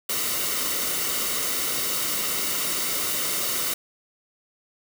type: noise with comb filter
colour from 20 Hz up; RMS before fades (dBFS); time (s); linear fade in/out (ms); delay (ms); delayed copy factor
white; -26; 0.09-3.74; 5; 1.2; -0.55
effects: none

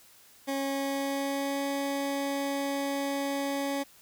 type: tone with pitch glide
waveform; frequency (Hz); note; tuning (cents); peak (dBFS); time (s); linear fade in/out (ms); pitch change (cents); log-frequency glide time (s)
20% pulse; 274.1 to 278.7; C#4 to C#4; -19 to +9; -24; 0.47-3.84; 20; +28; 0.57-1.66
effects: white hiss -57 dBFS RMS until 4.01 s

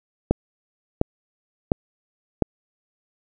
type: click train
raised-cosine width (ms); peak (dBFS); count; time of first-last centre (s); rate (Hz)
2; -3; 4; 0.31-2.423; 1.42
effects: none

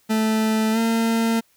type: tone with pitch glide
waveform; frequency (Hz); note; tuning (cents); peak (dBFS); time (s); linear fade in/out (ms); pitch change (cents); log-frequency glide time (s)
40% pulse; 219.1 to 227.4; A3 to A#3; -7 to -43; -17; 0.09-1.41; 20; +64; 0.72-0.78
effects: white hiss -61 dBFS RMS until 1.56 s

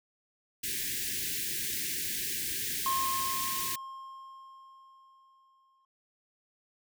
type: band-stop noise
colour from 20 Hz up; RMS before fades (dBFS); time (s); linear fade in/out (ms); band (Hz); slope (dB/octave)
white; -34; 0.63-3.76; 10; 430 to 1600; 96
type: tone with exponential decay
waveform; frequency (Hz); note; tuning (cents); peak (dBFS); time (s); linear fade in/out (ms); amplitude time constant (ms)
triangle; 1067; C6; +34; -25; 2.86-5.85; 2; 650
effects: none

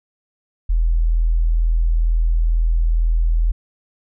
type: tone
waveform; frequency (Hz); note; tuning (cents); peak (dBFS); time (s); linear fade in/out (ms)
sine; 41.08; E1; -5; -13; 0.69-3.52; 10
effects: none

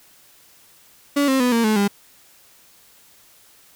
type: tone with pitch steps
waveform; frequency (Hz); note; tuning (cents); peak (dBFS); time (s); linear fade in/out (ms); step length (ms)
35% pulse; 284.9 / 265.8 / 248 / 231.4 / 215.9 / 201.5; C#4 / C4 / B3 / A#3 / A3 / G3; +48 / +27 / +7 / -13 / -33 / +48; -14; 1.16-1.88; 10; 120
effects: white hiss -52 dBFS RMS until 3.75 s

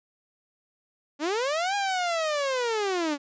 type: linear two-way sweep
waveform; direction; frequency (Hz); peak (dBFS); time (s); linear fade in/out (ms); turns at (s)
sawtooth; up then down; 276.3 to 818 to 276.3; -21; 1.19-3.18; 50; 1.75
effects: resampled to 16000 Hz

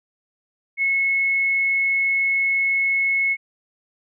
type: tone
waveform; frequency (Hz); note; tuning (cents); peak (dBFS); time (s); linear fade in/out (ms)
sine; 2187; C#7; -24; -17; 0.77-3.37; 50
effects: none

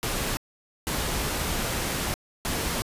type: noise bursts at uneven times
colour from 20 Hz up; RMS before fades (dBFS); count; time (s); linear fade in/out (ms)
pink; -28; 3; 0.03-0.37 / 0.87-2.14 / 2.45-2.82; 0
effects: resampled to 32000 Hz

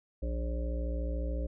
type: harmonic tone with a mistuned harmonic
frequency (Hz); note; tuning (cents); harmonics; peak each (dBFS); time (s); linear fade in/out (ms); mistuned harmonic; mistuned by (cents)
59.3; A#1; +30; 1 / 3 / 5 / 7 / 9 / 10; -31 / -45 / -43 / -48 / -42 / -48; 0.22-1.47; 10; 10; -16
effects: none

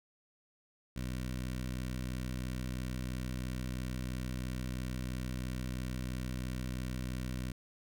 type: tone with notch filter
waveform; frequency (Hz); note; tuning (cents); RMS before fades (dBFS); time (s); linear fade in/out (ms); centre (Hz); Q
15% pulse; 63; B1; +35; -38; 0.96-7.52; 5; 790; 0.87
effects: none

